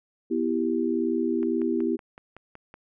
sine chord, E minor, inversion second, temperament equal, 246.9 / 329.6 / 392 Hz, B3 / E4 / G4, 0 / 0 / 0 cents, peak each -27 / -26 / -28 dBFS, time 0.3-1.97 s, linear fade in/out 20 ms
click train, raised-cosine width 0.5 ms, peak -29 dBFS, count 8, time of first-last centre 1.43-2.741 s, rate 5.34 Hz
effects none

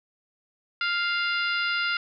harmonic tone with a mistuned harmonic, 698.5 Hz, F5, in tune, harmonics 2 / 3 / 4 / 5 / 6 / 7, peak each -26 / -31 / -31 / -38 / -38 / -36 dBFS, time 0.81-1.97 s, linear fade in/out 2 ms, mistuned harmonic 6, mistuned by -34 cents, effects none

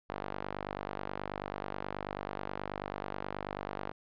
sawtooth tone with band-pass filter, 49.29 Hz, G1, 10 cents sharp, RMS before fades -40 dBFS, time 0.09-3.92 s, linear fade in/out 10 ms, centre 880 Hz, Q 0.85, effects resampled to 11025 Hz

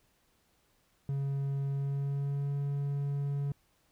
triangle tone with pitch glide, 138.59 to 141.42 Hz, C#3 to C#3, 0 to +35 cents, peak -28 dBFS, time 1.09-3.52 s, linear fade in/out 2 ms, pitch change +35 cents, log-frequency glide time 1.69-2.53 s, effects pink hiss -71 dBFS RMS until 3.91 s

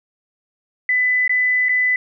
sine tone with dropouts, 2000 Hz, B6, 21 cents sharp, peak -14 dBFS, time 0.89-1.96 s, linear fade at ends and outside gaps 2 ms, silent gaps 1.278-1.294 / 1.686-1.692 s, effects none

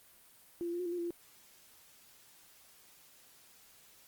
sine tone with pitch steps, 344.4 / 342.5 / 348.8 / 361 / 342.9 / 354.2 / 342.4 / 344.9 Hz, F4 / F4 / F4 / F#4 / F4 / F4 / F4 / F4, -24 / -34 / -2 / -43 / -32 / +24 / -34 / -22 cents, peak -34 dBFS, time 0.61-1.106 s, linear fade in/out 0 ms, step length 62 ms, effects white hiss -61 dBFS RMS until 4.07 s + Opus 32 kbps

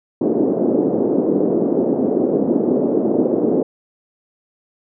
pink band-pass noise, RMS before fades -17 dBFS, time 0.21-3.63 s, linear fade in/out 5 ms, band 240 to 480 Hz, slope 24 dB/octave, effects none

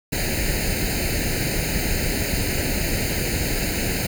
pink noise with comb filter, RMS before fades -23 dBFS, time 0.12-4.07 s, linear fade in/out 10 ms, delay 0.44 ms, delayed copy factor +0.9, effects none

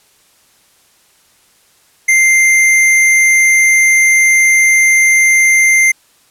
square tone, 2093 Hz, C7, in tune, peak -7 dBFS, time 2.08-5.92 s, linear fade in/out 10 ms, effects white hiss -51 dBFS RMS until 6.3 s + low-pass 12000 Hz 12 dB/octave

